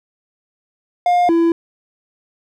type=tone pair in turn; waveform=triangle; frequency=709 / 334.6 Hz; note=F5 / E4; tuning=+26 / +26 cents; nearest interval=octave + minor second; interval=1300 cents; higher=first; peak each=-9 dBFS; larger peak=neither; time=1.06-1.29 / 1.29-1.52 s; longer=neither; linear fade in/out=2 ms; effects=none